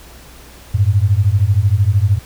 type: beating tone pair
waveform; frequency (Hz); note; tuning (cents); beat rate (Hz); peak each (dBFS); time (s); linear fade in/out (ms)
sine; 94.2 / 107.2; F#2 / A2; +32 / -45; 13; -13; 0.74-2.19; 10
effects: added 60 Hz sine -41 dBFS peak until 2.25 s + pink hiss -41 dBFS RMS until 2.25 s